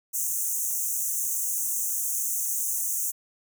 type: high-pass noise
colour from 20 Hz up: pink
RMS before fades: -28 dBFS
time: 0.13-3.12 s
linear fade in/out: 20 ms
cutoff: 6100 Hz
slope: 96 dB/octave
effects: none